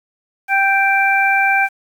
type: harmonic tone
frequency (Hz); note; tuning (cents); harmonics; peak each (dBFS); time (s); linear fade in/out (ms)
784; G5; 0; 1 / 2 / 3; -16 / -16 / -16; 0.48-1.69; 50
effects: 7-bit